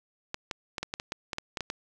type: clicks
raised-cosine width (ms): 0.2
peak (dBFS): -15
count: 12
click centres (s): 0.344 / 0.512 / 0.782 / 0.83 / 0.939 / 0.999 / 1.121 / 1.332 / 1.384 / 1.572 / 1.607 / 1.701
effects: none